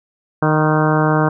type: harmonic tone with a mistuned harmonic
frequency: 154.3 Hz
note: D#3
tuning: 14 cents flat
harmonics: 1 / 2 / 3 / 4 / 5 / 6 / 7 / 8 / 9 / 10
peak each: -16 / -19 / -21 / -22 / -23 / -24 / -24 / -25 / -26 / -26 dBFS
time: 0.42-1.29 s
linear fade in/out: 5 ms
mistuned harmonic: 6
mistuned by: +33 cents
effects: none